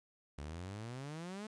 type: exponential sweep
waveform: sawtooth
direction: up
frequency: 69.3 to 220 Hz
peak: -39 dBFS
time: 0.38-1.47 s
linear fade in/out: 5 ms
effects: resampled to 22050 Hz + 12-bit